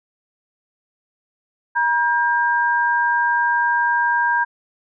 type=tone pair together; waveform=sine; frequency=952 / 1600 Hz; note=A#5 / G6; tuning=+36 / +35 cents; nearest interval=major sixth; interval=899 cents; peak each=-18 dBFS; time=1.75-4.45 s; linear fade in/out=20 ms; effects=none